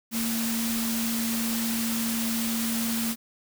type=tone in noise; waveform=sine; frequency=228.6 Hz; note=A#3; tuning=34 cents flat; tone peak=-27 dBFS; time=0.11-3.16 s; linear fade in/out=50 ms; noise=white; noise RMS=-31 dBFS; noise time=0.11-3.16 s; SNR=+1 dB; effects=none